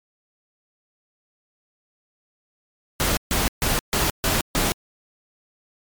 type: noise bursts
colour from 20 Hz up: pink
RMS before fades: -21 dBFS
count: 6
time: 3-4.72 s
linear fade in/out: 0 ms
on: 170 ms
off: 140 ms
effects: MP3 96 kbps